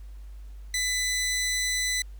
15% pulse tone, 1999 Hz, B6, 20 cents sharp, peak -19 dBFS, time 0.74-2.02 s, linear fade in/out 2 ms, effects added 50 Hz sine -39 dBFS peak until 2.19 s + pink hiss -63 dBFS RMS until 2.19 s

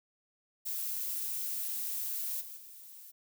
violet noise with level steps, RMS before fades -36 / -46 / -51 dBFS, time 0.65-3.12 s, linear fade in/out 20 ms, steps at 2.4 / 2.56 s, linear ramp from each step 20 ms, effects none

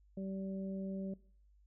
harmonic tone, 192.6 Hz, G3, 30 cents flat, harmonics 1 / 2 / 3, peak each -39 / -48 / -48 dBFS, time 0.17-1.14 s, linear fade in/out 5 ms, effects noise-tail reverb RT60 0.5 s tail -20 dB re dry + added 50 Hz sine -63 dBFS peak until 1.66 s

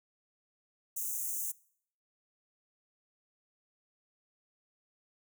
white high-pass noise, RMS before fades -36 dBFS, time 0.96-1.52 s, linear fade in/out 10 ms, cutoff 6100 Hz, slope 96 dB/octave, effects noise-tail reverb RT60 0.6 s tail -22 dB re dry

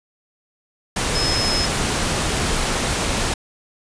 sine tone in noise, 5160 Hz, E8, 38 cents flat, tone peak -21 dBFS, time 1.15-1.66 s, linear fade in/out 5 ms, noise pink, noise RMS -21 dBFS, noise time 0.96-3.34 s, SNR -3 dB, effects resampled to 22050 Hz

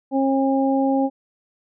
harmonic tone, 270.1 Hz, C#4, 45 cents flat, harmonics 1 / 2 / 3, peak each -18 / -23 / -24 dBFS, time 0.11-1.1 s, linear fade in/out 50 ms, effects none

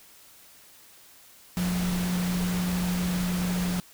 sine tone in noise, 179.3 Hz, F3, 46 cents sharp, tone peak -25 dBFS, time 1.57-3.8 s, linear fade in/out 0 ms, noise pink, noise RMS -34 dBFS, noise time 1.57-3.8 s, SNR +6 dB, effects white hiss -53 dBFS RMS until 3.93 s

